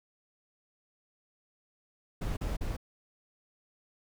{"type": "noise bursts", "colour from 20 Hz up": "brown", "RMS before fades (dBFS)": -33, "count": 3, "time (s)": [2.21, 2.768], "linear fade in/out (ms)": 10, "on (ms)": 160, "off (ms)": 39, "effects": []}